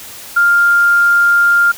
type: tone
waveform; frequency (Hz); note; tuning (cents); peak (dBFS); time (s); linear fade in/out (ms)
sine; 1400; F6; +4; -7; 0.36-1.72; 10
effects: white hiss -32 dBFS RMS until 1.77 s